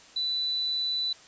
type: tone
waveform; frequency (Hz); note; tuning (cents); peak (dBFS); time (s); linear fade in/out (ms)
sine; 3979; B7; +12; -26; 0.16-1.13; 5
effects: white hiss -52 dBFS RMS until 1.27 s + resampled to 16000 Hz